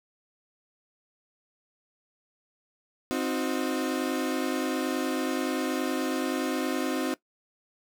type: chord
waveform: 35% pulse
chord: C diminished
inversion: none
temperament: equal with one note detuned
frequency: 261.6 / 311.1 / 362.8 Hz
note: C4 / Eb4 / Gb4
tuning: 0 / 0 / -34 cents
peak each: -28 / -30 / -31 dBFS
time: 3.11-7.14 s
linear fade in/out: 0 ms
effects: noise-tail reverb RT60 0.1 s tail -19 dB re dry